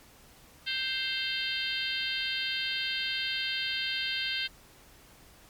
harmonic tone with a mistuned harmonic, 523.3 Hz, C5, in tune, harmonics 3 / 4 / 5 / 6 / 7 / 8 / 9, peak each -37 / -38 / -37 / -34 / -37 / -39 / -41 dBFS, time 0.66-4.48 s, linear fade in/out 20 ms, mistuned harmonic 5, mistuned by +41 cents, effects pink hiss -56 dBFS RMS until 5.49 s + MP3 96 kbps

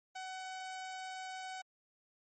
sawtooth tone, 751 Hz, F#5, 26 cents sharp, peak -38 dBFS, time 0.15-1.62 s, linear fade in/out 10 ms, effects MP3 32 kbps

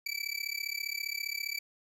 25% pulse tone with amplitude modulation, 2313 Hz, D7, 27 cents flat, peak -26 dBFS, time 0.06-1.59 s, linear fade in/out 5 ms, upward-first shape sine, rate 35 Hz, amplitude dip 95%, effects none

